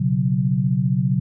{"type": "chord", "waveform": "sine", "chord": "B suspended second", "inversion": "none", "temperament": "equal", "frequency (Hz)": [123.47, 138.59, 185], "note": ["B2", "C#3", "F#3"], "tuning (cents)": [0, 0, 0], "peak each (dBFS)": [-22, -20, -21], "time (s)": [0, 1.2], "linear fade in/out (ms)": 10, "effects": []}